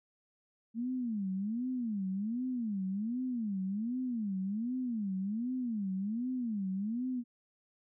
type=tone with vibrato; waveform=sine; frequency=220 Hz; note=A3; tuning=in tune; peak=-32 dBFS; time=0.74-7.24 s; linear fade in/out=50 ms; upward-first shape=sine; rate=1.3 Hz; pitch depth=270 cents each way; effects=none